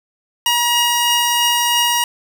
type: tone pair together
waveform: sawtooth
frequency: 955 / 2862 Hz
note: A#5 / F7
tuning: +42 / +42 cents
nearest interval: octave + perfect fifth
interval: 1900 cents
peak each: -13 dBFS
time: 0.46-2.04 s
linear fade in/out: 2 ms
effects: 8-bit